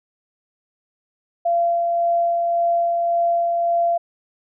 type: tone with tremolo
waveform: sine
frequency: 685 Hz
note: F5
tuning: 34 cents flat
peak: -15 dBFS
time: 1.45-3.98 s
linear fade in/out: 10 ms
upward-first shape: sine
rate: 1.8 Hz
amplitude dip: 25%
effects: none